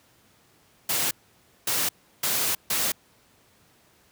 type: noise bursts at uneven times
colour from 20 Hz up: white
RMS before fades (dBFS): -25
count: 4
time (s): 0.89-1.11 / 1.67-1.89 / 2.23-2.55 / 2.7-2.92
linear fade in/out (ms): 5
effects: pink hiss -60 dBFS RMS until 4.11 s + high-pass 80 Hz 12 dB/octave